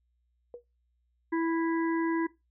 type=tone with exponential decay; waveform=sine; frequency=481.8 Hz; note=B4; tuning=43 cents flat; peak=-35 dBFS; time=0.54-0.64 s; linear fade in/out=1 ms; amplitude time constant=21 ms
type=harmonic tone; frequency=329.6 Hz; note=E4; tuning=in tune; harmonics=1 / 3 / 5 / 6; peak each=-26 / -36 / -40 / -42 dBFS; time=1.32-2.27 s; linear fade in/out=10 ms
effects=noise-tail reverb RT60 0.2 s tail -17 dB re dry + added 60 Hz sine -70 dBFS peak until 2.5 s